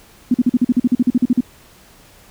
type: tone bursts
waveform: sine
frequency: 246.9 Hz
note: B3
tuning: in tune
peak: -9 dBFS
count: 15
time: 0.31-1.407 s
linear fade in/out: 5 ms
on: 33 ms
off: 43 ms
effects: pink hiss -47 dBFS RMS until 2.3 s